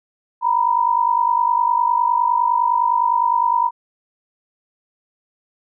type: tone pair together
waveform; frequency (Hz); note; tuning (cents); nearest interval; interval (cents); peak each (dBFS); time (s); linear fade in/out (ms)
sine; 938 / 987.8; A#5 / B5; +11 / 0; minor second; 89; -17; 0.41-3.71; 50
effects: none